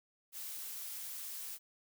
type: noise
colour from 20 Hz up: blue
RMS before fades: -44 dBFS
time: 0.32-1.59 s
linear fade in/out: 50 ms
effects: none